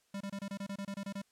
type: tone bursts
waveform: square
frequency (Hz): 198.4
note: G3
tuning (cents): +21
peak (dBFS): -38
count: 12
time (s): 0.14-1.218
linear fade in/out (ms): 5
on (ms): 66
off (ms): 26
effects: white hiss -73 dBFS RMS until 1.31 s + low-pass 10000 Hz 12 dB/octave